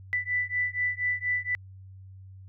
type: beating tone pair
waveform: sine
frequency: 1981 / 1985.2 Hz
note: B6 / B6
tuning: +5 / +8 cents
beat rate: 4.2 Hz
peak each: -29 dBFS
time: 0.13-1.55 s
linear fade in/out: 0 ms
effects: added 95 Hz sine -44 dBFS peak until 2.48 s